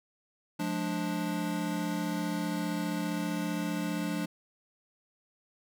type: chord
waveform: square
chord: D diminished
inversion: first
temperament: just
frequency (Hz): 176.2 / 211.4 / 293.7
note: F3 / Ab3 / D4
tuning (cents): +16 / +31 / 0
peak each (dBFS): -35 / -37 / -35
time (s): 0.59-4.26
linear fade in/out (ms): 10
effects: none